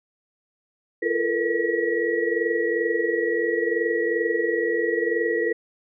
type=tone cluster; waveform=sine; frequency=340.9 / 438.1 / 458.8 / 481 / 1919 Hz; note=F4 / A4 / A#4 / B4 / A#6; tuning=-42 / -7 / -28 / -46 / +50 cents; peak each=-27 dBFS; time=1.02-5.53 s; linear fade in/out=10 ms; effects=none